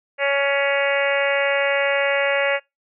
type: harmonic tone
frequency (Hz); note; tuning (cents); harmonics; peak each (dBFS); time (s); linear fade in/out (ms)
279.4; C#4; +14; 2 / 3 / 4 / 5 / 6 / 7 / 8 / 9 / 10; -20 / -30 / -32 / -30 / -27 / -25 / -26 / -31 / -30; 0.18-2.6; 50
effects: noise-tail reverb RT60 0.2 s tail -24 dB re dry